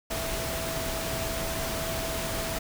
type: tone in noise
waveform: sine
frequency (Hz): 657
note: E5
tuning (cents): -6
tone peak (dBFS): -35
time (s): 0.1-2.59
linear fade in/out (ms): 10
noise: pink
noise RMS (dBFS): -32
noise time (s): 0.1-2.59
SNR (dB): -6
effects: none